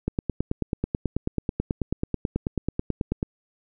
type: click train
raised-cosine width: 3 ms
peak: -11 dBFS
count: 30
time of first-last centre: 0.08-3.229 s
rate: 9.21 Hz
effects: none